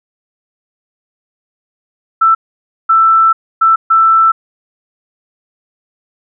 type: tone bursts at uneven times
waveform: sine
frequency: 1328 Hz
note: E6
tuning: 12 cents sharp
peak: -5 dBFS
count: 4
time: 2.21-2.35 / 2.89-3.33 / 3.61-3.76 / 3.9-4.32 s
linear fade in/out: 10 ms
effects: none